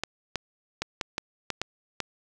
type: clicks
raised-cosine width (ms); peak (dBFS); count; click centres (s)
0.2; -11; 8; 0.036 / 0.357 / 0.82 / 1.012 / 1.181 / 1.503 / 1.616 / 2.003
effects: none